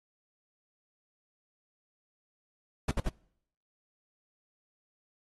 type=noise bursts; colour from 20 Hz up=brown; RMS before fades=-28 dBFS; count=3; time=2.88-3.09 s; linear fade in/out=5 ms; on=32 ms; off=57 ms; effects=noise-tail reverb RT60 0.7 s tail -25 dB re dry + AAC 32 kbps